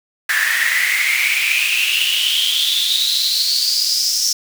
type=noise with high-pass filter sweep; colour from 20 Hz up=pink; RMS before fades=-17 dBFS; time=0.29-4.33 s; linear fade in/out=5 ms; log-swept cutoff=1700 to 5600 Hz; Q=9.7; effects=none